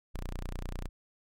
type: tone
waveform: sawtooth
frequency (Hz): 30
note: B0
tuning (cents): -49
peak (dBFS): -31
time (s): 0.14-0.89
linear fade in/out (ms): 10
effects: MP3 64 kbps